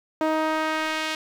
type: tone with band-pass filter sweep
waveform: sawtooth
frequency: 313.8 Hz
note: D#4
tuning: 15 cents sharp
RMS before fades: -25 dBFS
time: 0.21-1.15 s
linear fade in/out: 2 ms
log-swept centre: 690 to 3000 Hz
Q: 0.91
effects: 8-bit